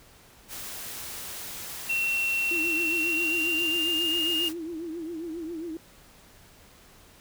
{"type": "noise", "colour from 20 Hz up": "white", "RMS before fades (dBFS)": -38, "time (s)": [0.48, 4.54], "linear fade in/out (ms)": 50}
{"type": "tone with pitch glide", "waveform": "sine", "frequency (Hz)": [2719, 2833], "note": ["F7", "F7"], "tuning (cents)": [-47, 24], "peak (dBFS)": -24, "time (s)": [1.89, 4.49], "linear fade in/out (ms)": 10, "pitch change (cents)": 71, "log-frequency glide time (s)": [2.9, 4.18]}
{"type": "tone with vibrato", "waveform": "sine", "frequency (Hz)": 329.9, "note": "E4", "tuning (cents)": 1, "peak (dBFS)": -32, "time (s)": [2.51, 5.77], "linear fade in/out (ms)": 2, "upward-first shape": "triangle", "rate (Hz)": 7.4, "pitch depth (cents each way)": 120}
{"effects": ["pink hiss -54 dBFS RMS until 7.2 s"]}